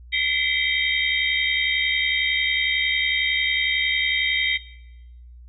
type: tone cluster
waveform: sine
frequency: 2010 / 2081 / 2314 / 3164 / 3723 Hz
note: B6 / C7 / D7 / G7 / A#7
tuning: +30 / -10 / -26 / +15 / -3 cents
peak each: -26 dBFS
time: 0.12-4.58 s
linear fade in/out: 20 ms
effects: noise-tail reverb RT60 1.0 s tail -20 dB re dry + added 60 Hz sine -41 dBFS peak until 5.48 s